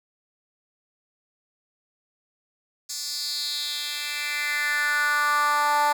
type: tone with high-pass filter sweep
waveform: 10% pulse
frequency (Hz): 293.7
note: D4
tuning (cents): 0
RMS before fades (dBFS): -25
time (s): 2.89-5.93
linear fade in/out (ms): 10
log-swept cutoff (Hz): 5900 to 820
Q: 3.6
effects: none